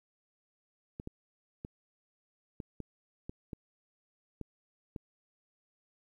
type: clicks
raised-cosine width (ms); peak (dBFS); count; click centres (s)
3; -27; 9; 0.999 / 1.074 / 1.649 / 2.602 / 2.803 / 3.295 / 3.532 / 4.413 / 4.962
effects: 11-bit